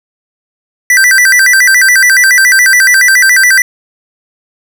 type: tone with vibrato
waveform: square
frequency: 1756 Hz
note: A6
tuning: 4 cents flat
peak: -4 dBFS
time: 0.9-3.62 s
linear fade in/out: 2 ms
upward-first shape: square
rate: 7.1 Hz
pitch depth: 200 cents each way
effects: none